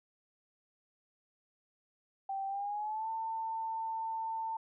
sine tone with pitch glide, 780 to 896 Hz, G5 to A5, -9 to +31 cents, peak -34 dBFS, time 2.29-4.57 s, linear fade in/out 5 ms, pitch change +240 cents, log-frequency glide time 2.47-3.1 s, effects none

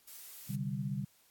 blue noise, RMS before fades -49 dBFS, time 0.07-0.56 s, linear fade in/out 10 ms
sine chord, C suspended second, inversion none, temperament equal, 130.81 / 146.83 / 196 Hz, C3 / D3 / G3, 0 / 0 / 0 cents, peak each -38 dBFS, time 0.49-1.05 s, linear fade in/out 10 ms
effects white hiss -67 dBFS RMS until 1.3 s + AAC 64 kbps

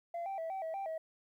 sine tone with pitch steps, 684 / 780 / 653 / 769 / 646 / 784 / 642 Hz, F5 / G5 / E5 / G5 / E5 / G5 / E5, -36 / -9 / -17 / -33 / -35 / 0 / -46 cents, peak -34 dBFS, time 0.14-0.98 s, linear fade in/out 5 ms, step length 120 ms, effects tanh soft clip ceiling -35 dBFS + 12-bit

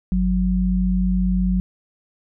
sine tone pair together, 49.5 / 184.2 Hz, G1 / F#3, +18 / -7 cents, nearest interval octave + major seventh, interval 2275 cents, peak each -20 / -18 dBFS, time 0.12-1.6 s, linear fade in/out 0 ms, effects none

